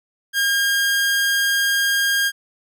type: tone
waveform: sawtooth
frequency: 1616 Hz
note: G#6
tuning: 48 cents flat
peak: -13 dBFS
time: 0.33-2.32 s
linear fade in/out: 50 ms
effects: none